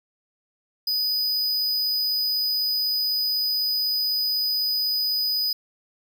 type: tone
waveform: square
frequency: 4978 Hz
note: D#8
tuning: in tune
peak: -22 dBFS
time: 0.87-5.53 s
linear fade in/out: 5 ms
effects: none